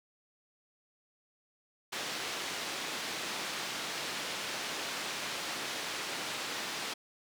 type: band-pass noise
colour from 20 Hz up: white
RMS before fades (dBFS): -38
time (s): 1.92-6.94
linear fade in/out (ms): 10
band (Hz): 180 to 4400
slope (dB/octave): 12
effects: none